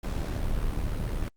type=noise with amplitude modulation; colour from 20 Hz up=brown; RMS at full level=-26 dBFS; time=0.03-1.29 s; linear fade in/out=10 ms; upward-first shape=sine; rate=75.5 Hz; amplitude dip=60%; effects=Opus 48 kbps